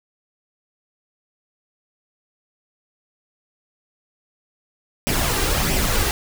pink noise with flanger, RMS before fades -20 dBFS, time 5.07-6.11 s, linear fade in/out 0 ms, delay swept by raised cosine 0.36 to 2.56 ms, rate 1.5 Hz, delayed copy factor +0.5, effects none

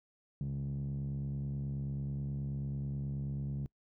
5% pulse tone with low-pass filter, 69.3 Hz, C#2, in tune, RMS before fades -37 dBFS, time 0.41-3.66 s, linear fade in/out 0 ms, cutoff 160 Hz, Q 8.6, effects noise-tail reverb RT60 0.1 s tail -24 dB re dry

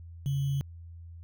sine tone with sample-and-hold, 138.3 Hz, C#3, 4 cents flat, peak -26 dBFS, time 0.26-0.61 s, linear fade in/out 0 ms, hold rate 3150 Hz, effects added 84 Hz sine -43 dBFS peak until 1.23 s

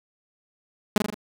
sawtooth tone with echo, 209.9 Hz, G#3, 19 cents sharp, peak -12 dBFS, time 0.96-0.98 s, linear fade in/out 2 ms, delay 41 ms, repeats 4, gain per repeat -4 dB, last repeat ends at 1.144 s, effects none

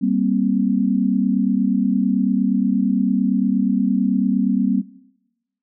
sine tone cluster, 195.4 / 234.4 / 263.1 Hz, G3 / A#3 / C4, -5 / +10 / +10 cents, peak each -20 dBFS, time 0.01-4.82 s, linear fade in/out 20 ms, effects noise-tail reverb RT60 0.9 s tail -19 dB re dry

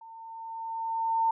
sine tone with level ramp, 905 Hz, A5, 48 cents sharp, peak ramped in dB -45 to -21 dBFS, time 0.01-1.31 s, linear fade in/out 5 ms, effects none

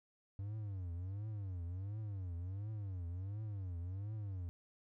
triangle tone with vibrato, 96.3 Hz, G2, 30 cents flat, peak -38 dBFS, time 0.39-4.49 s, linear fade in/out 0 ms, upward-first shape triangle, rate 1.4 Hz, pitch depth 240 cents each way, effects none

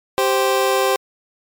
25% pulse tone pair together, 390.6 / 523.3 Hz, G4 / C5, -6 / 0 cents, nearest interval perfect fourth, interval 506 cents, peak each -14 dBFS, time 0.18-0.96 s, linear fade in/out 0 ms, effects MP3 96 kbps

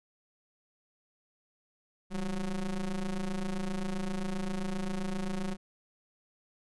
square ring-modulated tone, 91.2 Hz, F#2, 24 cents flat, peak -29 dBFS, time 2.1-5.57 s, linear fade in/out 50 ms, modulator 105 Hz, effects resampled to 24000 Hz

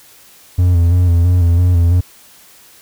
triangle tone with vibrato, 87.31 Hz, F2, in tune, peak -6 dBFS, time 0.58-2.01 s, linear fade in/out 10 ms, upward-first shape square, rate 3 Hz, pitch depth 40 cents each way, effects white hiss -44 dBFS RMS until 2.81 s

